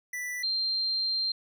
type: tone pair in turn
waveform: square / sine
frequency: 1975.5 / 4168 Hz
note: B6 / C8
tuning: 0 / -7 cents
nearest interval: octave + minor second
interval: 1293 cents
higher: second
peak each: -33 / -26 dBFS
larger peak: second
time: 0.13-0.43 / 0.43-1.32 s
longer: second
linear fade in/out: 5 ms
effects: none